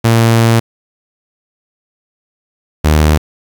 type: tone pair in turn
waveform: sawtooth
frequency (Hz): 114.9 / 76.69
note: A#2 / D#2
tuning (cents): -25 / -24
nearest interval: perfect fifth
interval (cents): 699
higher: first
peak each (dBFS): -3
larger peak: neither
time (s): 0.04-0.6 / 2.84-3.18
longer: first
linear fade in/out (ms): 10
effects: 7-bit